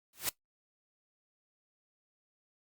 white noise with exponential growth, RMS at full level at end -28 dBFS, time 0.13-0.29 s, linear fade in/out 2 ms, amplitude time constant 33 ms, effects noise-tail reverb RT60 0.1 s tail -18 dB re dry + Opus 48 kbps

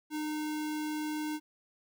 sine tone with sample-and-hold, 304.5 Hz, D#4, 37 cents flat, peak -32 dBFS, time 0.1-1.4 s, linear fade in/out 50 ms, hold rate 1225 Hz, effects none

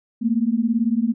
sine beating tone pair, 220.9 / 238.9 Hz, A3 / A#3, +7 / +43 cents, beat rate 18 Hz, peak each -20 dBFS, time 0.21-1.14 s, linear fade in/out 20 ms, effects none

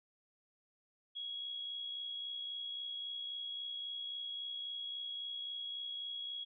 sine tone with amplitude modulation, 3322 Hz, G#7, in tune, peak -38 dBFS, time 1.15-6.45 s, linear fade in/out 20 ms, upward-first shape sine, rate 63.7 Hz, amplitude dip 40%, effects none

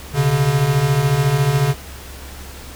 square beating tone pair, 128.8 / 142.8 Hz, C3 / D3, -27 / -48 cents, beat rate 14 Hz, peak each -20 / -16 dBFS, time 0.13-1.75 s, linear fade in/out 50 ms, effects added 68 Hz sine -35 dBFS peak until 2.75 s + pink hiss -37 dBFS RMS until 2.75 s

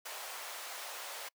pink high-pass noise, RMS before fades -44 dBFS, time 0.05-1.29 s, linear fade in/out 10 ms, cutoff 590 Hz, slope 24 dB/octave, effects noise-tail reverb RT60 0.1 s tail -26 dB re dry

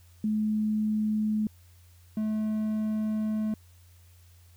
sine / triangle tone pair in turn, 214.4 / 215.8 Hz, A3 / A3, -45 / -33 cents, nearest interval unison, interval 12 cents, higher second, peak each -24 dBFS, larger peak neither, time 0.24-1.47 / 2.17-3.54 s, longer second, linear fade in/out 2 ms, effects added 87 Hz sine -53 dBFS peak until 4.56 s + white hiss -63 dBFS RMS until 4.56 s

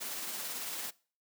white noise with tremolo, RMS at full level -38 dBFS, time 0-0.91 s, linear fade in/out 20 ms, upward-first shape sine, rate 18 Hz, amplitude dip 25%, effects noise-tail reverb RT60 0.4 s tail -22 dB re dry + high-pass 200 Hz 12 dB/octave

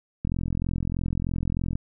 click train, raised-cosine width 5 ms, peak -15 dBFS, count 66, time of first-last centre 0.25-1.755 s, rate 43.2 Hz, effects none

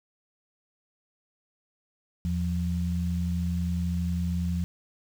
sine tone pair together, 82.4 / 174.61 Hz, E2 / F3, 0 / 0 cents, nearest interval octave + minor second, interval 1300 cents, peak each -28 dBFS, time 2.25-4.64 s, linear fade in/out 0 ms, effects 8-bit

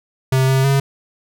square tone with pitch steps, 131.7 / 133.1 / 137.5 Hz, C3 / C3 / C#3, +12 / +30 / -14 cents, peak -13 dBFS, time 0.32-0.8 s, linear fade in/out 5 ms, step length 160 ms, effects none

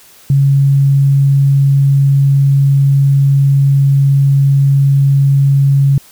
sine tone, 138.59 Hz, C#3, in tune, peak -6 dBFS, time 0.3-5.98 s, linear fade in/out 2 ms, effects white hiss -42 dBFS RMS until 6.11 s

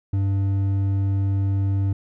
triangle tone with hard clipping, 98 Hz, G2, in tune, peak -20 dBFS, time 0.13-1.93 s, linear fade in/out 5 ms, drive 9 dB, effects none

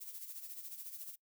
violet noise with tremolo, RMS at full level -45 dBFS, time 0-1.16 s, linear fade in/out 20 ms, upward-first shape sine, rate 14 Hz, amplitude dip 60%, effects noise-tail reverb RT60 0.1 s tail -22 dB re dry

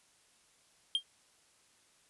triangle tone with exponential decay, 3196 Hz, G7, 33 cents sharp, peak -22 dBFS, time 0.95-1.03 s, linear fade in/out 1 ms, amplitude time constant 17 ms, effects white hiss -67 dBFS RMS until 2.09 s + resampled to 24000 Hz

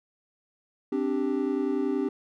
triangle chord, C suspended second, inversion none, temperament equal with one note detuned, 263.1 / 293.7 / 392 Hz, C4 / D4 / G4, +10 / 0 / 0 cents, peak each -27 dBFS, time 0.92-2.09 s, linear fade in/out 5 ms, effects none

